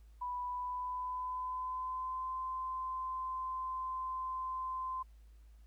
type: tone with pitch glide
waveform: sine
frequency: 987.8 to 1034.5 Hz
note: B5 to C6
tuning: 0 to -20 cents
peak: -36 dBFS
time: 0.21-5.03 s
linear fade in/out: 10 ms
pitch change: +80 cents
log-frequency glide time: 0.44-2.34 s
effects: added 54 Hz sine -55 dBFS peak until 5.66 s + pink hiss -75 dBFS RMS until 5.66 s